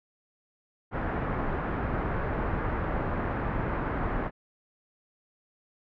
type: low-pass noise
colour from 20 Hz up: pink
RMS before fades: -30 dBFS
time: 0.91-4.31 s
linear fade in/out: 50 ms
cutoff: 1700 Hz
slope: 24 dB/octave
effects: none